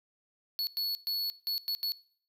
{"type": "tone bursts at uneven times", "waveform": "square", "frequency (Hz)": 4402, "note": "C#8", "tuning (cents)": -13, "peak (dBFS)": -30, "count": 6, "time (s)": [[0.59, 0.67], [0.77, 0.95], [1.07, 1.3], [1.47, 1.58], [1.68, 1.75], [1.83, 1.92]], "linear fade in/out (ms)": 0, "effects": ["noise-tail reverb RT60 0.5 s tail -19 dB re dry"]}